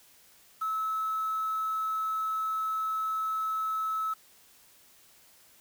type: tone with quantisation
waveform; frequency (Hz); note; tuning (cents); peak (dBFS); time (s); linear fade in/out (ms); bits
sine; 1300; E6; -24; -28; 0.61-4.14; 10; 8
effects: white hiss -59 dBFS RMS until 5.6 s